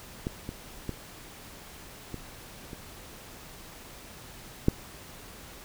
clicks, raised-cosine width 3 ms, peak -17 / -22 / -19 / -23 / -26 / -7 dBFS, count 6, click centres 0.269 / 0.491 / 0.893 / 2.143 / 2.732 / 4.684 s, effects pink hiss -47 dBFS RMS until 5.64 s

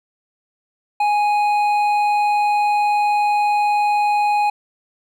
sine tone with hard clipping, 830.6 Hz, G#5, in tune, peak -16 dBFS, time 1-4.5 s, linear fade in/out 5 ms, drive 7 dB, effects none

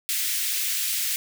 white high-pass noise, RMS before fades -26 dBFS, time 0.09-1.16 s, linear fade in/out 0 ms, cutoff 1900 Hz, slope 24 dB/octave, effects none

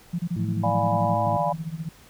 sine tone bursts, 172.4 Hz, F3, 22 cents flat, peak -23 dBFS, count 12, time 0.13-1.146 s, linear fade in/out 10 ms, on 59 ms, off 28 ms
harmonic tone, 108.5 Hz, A2, 24 cents flat, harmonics 1 / 2 / 3, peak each -27 / -33 / -37 dBFS, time 0.36-1.37 s, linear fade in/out 5 ms
sine chord, D diminished seventh, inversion none, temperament equal, 587.3 / 698.5 / 830.6 / 987.8 Hz, D5 / F5 / Ab5 / Cb6, 0 / 0 / 0 / 0 cents, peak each -27 dBFS, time 0.63-1.53 s, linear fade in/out 10 ms
sine tone with tremolo, 161.6 Hz, E3, 34 cents flat, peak -25 dBFS, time 1.26-1.89 s, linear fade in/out 2 ms, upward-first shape triangle, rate 15 Hz, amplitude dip 95%
effects pink hiss -52 dBFS RMS until 2.09 s

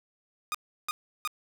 sawtooth tone bursts, 1230 Hz, D#6, 20 cents flat, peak -25 dBFS, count 3, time 0.52-1.275 s, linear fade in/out 0 ms, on 25 ms, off 340 ms, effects none

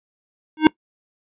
square tone with exponential growth, 311.1 Hz, D#4, in tune, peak -5 dBFS, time 0.57-0.67 s, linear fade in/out 2 ms, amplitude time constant 21 ms, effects noise-tail reverb RT60 0.1 s tail -21 dB re dry + resampled to 8000 Hz

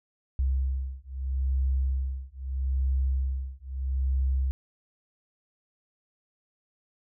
sine beating tone pair, 65.7 / 66.48 Hz, C2 / C2, +8 / +28 cents, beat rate 0.78 Hz, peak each -28 / -28 dBFS, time 0.39-4.51 s, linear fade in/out 0 ms, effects none

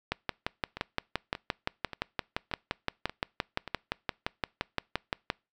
two click trains, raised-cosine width 0.3 ms, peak -21 / -12 dBFS, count 6 / 31, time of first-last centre 0.77-3.677 / 0.12-5.301 s, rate 1.72 / 5.79 Hz, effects noise-tail reverb RT60 0.3 s tail -26 dB re dry

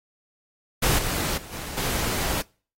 pink noise with level steps, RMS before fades -21 / -27 / -42 / -35 / -27 dBFS, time 0.82-2.42 s, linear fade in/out 10 ms, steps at 0.98 / 1.37 / 1.52 / 1.77 s, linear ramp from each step 10 ms, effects noise-tail reverb RT60 0.4 s tail -25 dB re dry + AAC 48 kbps

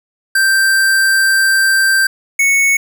square tone pair in turn, 1568 / 2212 Hz, G6 / C#7, 0 / -4 cents, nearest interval tritone, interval 596 cents, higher second, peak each -10 dBFS, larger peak neither, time 0.35-2.07 / 2.39-2.77 s, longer first, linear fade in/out 5 ms, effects none

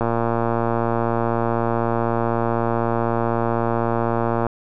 click train, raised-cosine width 1 ms, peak -7 dBFS, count 518, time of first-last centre 0.01-4.467 s, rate 116 Hz, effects none

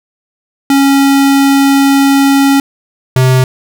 square tone pair in turn, 276 / 129.24 Hz, C#4 / C3, -7 / -21 cents, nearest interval octave + minor second, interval 1314 cents, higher first, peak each -6 dBFS, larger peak neither, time 0.7-2.6 / 3.16-3.44 s, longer first, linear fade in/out 2 ms, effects none

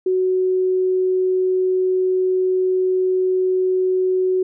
sine tone, 371.4 Hz, F#4, 7 cents sharp, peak -15 dBFS, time 0.06-4.43 s, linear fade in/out 5 ms, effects none

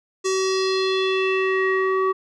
square tone with low-pass filter sweep, 379.7 Hz, F#4, 45 cents sharp, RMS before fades -21 dBFS, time 0.24-2.13 s, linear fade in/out 20 ms, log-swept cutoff 6800 to 1300 Hz, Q 3.7, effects none

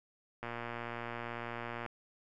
click train, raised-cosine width 0.5 ms, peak -25 dBFS, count 170, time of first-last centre 0.43-1.862 s, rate 118 Hz, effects none

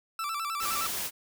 40% pulse tone with vibrato, 1244.5 Hz, D#6, in tune, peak -30 dBFS, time 0.19-0.87 s, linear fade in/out 2 ms, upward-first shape square, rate 9.7 Hz, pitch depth 110 cents each way
white noise, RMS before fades -33 dBFS, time 0.59-1.11 s, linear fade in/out 50 ms
effects none

